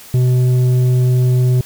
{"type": "tone with tanh clipping", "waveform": "triangle", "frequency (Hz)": 126, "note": "B2", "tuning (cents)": 35, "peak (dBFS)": -11, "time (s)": [0.14, 1.61], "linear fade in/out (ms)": 2, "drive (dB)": 11, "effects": ["white hiss -38 dBFS RMS until 1.65 s"]}